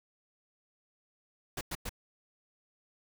pink noise bursts, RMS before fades -37 dBFS, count 3, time 1.57-1.893 s, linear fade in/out 5 ms, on 41 ms, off 100 ms, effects none

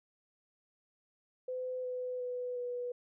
sine tone with pitch steps, 508 / 501.9 / 495.8 / 489.8 Hz, B4 / B4 / B4 / B4, +49 / +28 / +7 / -14 cents, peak -35 dBFS, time 1.48-2.92 s, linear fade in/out 5 ms, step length 360 ms, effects none

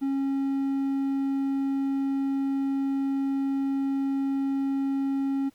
triangle tone, 273.2 Hz, C#4, 25 cents flat, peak -22 dBFS, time 0.01-5.5 s, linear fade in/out 20 ms, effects pink hiss -63 dBFS RMS until 5.54 s

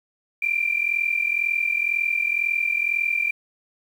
sine tone pair together, 2349 / 2391 Hz, D7 / D7, 0 / +30 cents, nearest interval unison, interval 30 cents, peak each -23 dBFS, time 0.42-3.31 s, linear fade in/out 5 ms, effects 8-bit

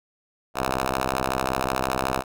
5% pulse ring-modulated tone, 65.4 Hz, C2, in tune, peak -9 dBFS, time 0.54-2.24 s, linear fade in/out 50 ms, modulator 680 Hz, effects none

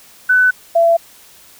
sine tone pair in turn, 1500 / 672.4 Hz, F#6 / E5, +23 / +34 cents, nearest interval octave + major second, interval 1389 cents, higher first, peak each -8 dBFS, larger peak neither, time 0.29-0.51 / 0.75-0.97 s, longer neither, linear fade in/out 10 ms, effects white hiss -44 dBFS RMS until 1.59 s

